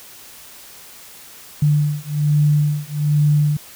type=beating tone pair; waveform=sine; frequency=147.7 / 148.9 Hz; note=D3 / D3; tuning=+10 / +24 cents; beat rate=1.2 Hz; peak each=-17 dBFS; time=1.62-3.57 s; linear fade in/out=5 ms; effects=white hiss -41 dBFS RMS until 3.75 s